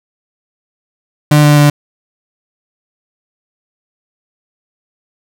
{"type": "tone with pitch steps", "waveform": "35% pulse", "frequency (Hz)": [149, 147.71, 146.44], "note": ["D3", "D3", "D3"], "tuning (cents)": [25, 10, -5], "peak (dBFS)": -3, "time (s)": [1.31, 1.7], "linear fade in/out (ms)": 5, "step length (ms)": 130, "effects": []}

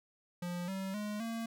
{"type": "tone with pitch steps", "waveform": "square", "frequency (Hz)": [176, 191.93, 209.3, 228.2], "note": ["F3", "G3", "G#3", "A#3"], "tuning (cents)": [14, -36, 14, -37], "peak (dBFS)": -37, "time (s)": [0.42, 1.46], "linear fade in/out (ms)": 5, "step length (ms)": 260, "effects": []}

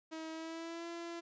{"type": "tone with pitch glide", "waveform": "sawtooth", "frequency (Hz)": [320, 339], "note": ["D#4", "E4"], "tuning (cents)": [49, 49], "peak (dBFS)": -38, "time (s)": [0.11, 1.21], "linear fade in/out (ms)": 20, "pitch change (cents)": 100, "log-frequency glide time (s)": [0.31, 0.88], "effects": ["resampled to 16000 Hz"]}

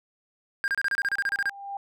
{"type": "tone bursts", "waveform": "triangle", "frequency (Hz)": 1607, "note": "G6", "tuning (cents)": 43, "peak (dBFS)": -21, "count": 13, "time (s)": [0.64, 1.495], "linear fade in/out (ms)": 0, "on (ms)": 39, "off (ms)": 29}
{"type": "tone with exponential growth", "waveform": "sine", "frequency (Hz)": 797, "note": "G5", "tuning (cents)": 28, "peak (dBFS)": -29, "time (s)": [1.03, 1.77], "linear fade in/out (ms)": 2, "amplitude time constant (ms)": 160}
{"effects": []}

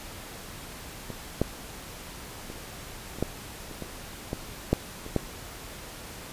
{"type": "clicks", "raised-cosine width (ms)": 2, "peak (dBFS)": [-23, -9, -24, -25, -11, -27, -21, -16, -7, -26, -10], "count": 11, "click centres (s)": [1.103, 1.416, 2.501, 3.186, 3.226, 3.713, 3.823, 4.331, 4.73, 5.064, 5.163], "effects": ["pink hiss -42 dBFS RMS until 6.32 s", "resampled to 32000 Hz"]}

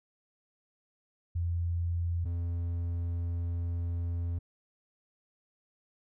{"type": "tone pair in turn", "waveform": ["sine", "triangle"], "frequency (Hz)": [85.8, 85.8], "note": ["F2", "F2"], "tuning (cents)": [-30, -30], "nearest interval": "unison", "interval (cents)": 0, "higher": "neither", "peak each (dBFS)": -28, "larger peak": "neither", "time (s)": [[1.35, 2.25], [2.25, 4.39]], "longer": "second", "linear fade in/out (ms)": 10, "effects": []}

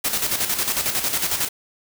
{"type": "noise with tremolo", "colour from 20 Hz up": "white", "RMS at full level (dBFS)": -21, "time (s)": [0.04, 1.49], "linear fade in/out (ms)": 10, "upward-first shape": "square", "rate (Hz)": 11, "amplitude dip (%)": 55, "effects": []}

